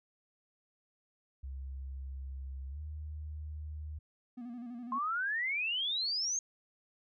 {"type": "tone with pitch glide", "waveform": "sine", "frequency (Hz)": [67, 76.08], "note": ["C2", "D#2"], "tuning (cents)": [42, -38], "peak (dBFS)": -39, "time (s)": [1.43, 3.99], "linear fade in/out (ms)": 10, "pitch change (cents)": 220, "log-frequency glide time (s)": [2.69, 2.8]}
{"type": "tone with vibrato", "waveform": "triangle", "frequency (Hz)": 240.8, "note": "B3", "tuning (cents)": -44, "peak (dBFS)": -39, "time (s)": [4.37, 4.99], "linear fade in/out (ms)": 10, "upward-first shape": "square", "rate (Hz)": 12, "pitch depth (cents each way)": 53}
{"type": "exponential sweep", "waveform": "sine", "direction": "up", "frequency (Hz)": [1046.5, 6550], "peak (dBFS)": -31, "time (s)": [4.92, 6.39], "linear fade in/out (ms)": 2}
{"effects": []}